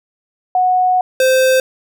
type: tone pair in turn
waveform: sine / square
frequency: 735 / 519.7 Hz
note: F#5 / C5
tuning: -12 / -12 cents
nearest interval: tritone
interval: 600 cents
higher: first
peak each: -10 dBFS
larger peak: neither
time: 0.55-1.01 / 1.2-1.6 s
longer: first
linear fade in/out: 2 ms
effects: none